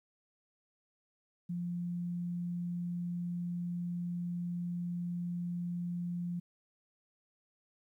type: tone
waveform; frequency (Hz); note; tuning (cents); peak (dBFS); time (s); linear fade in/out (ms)
sine; 174.61; F3; 0; -34; 1.49-6.4; 10
effects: 12-bit